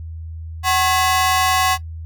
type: ring-modulated tone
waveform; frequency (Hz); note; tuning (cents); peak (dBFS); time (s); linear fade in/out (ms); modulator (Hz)
sawtooth; 918; A#5; -27; -8; 0.63-1.78; 50; 165
effects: noise-tail reverb RT60 0.1 s tail -17 dB re dry + added 81 Hz sine -28 dBFS peak until 2.05 s